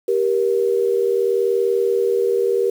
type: tone pair together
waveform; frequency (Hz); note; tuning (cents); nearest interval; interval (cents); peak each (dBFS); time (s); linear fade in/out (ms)
sine; 392 / 472.7; G4 / A#4; 0 / +24; minor third; 324; -18; 0.08-2.7; 5
effects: 7-bit